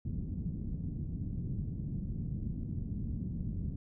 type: low-pass noise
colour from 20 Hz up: white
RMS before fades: -37 dBFS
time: 0.05-3.76 s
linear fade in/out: 5 ms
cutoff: 200 Hz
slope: 24 dB/octave
effects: none